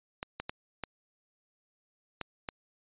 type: clicks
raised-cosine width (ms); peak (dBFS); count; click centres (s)
0.3; -19; 6; 0.229 / 0.4 / 0.495 / 0.837 / 2.213 / 2.488
effects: resampled to 8000 Hz